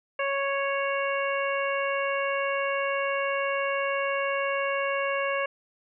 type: harmonic tone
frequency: 554 Hz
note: C#5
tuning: 1 cent flat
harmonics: 1 / 2 / 3 / 4 / 5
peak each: -28 / -31 / -33 / -34 / -35 dBFS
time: 0.19-5.46 s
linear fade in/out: 5 ms
effects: none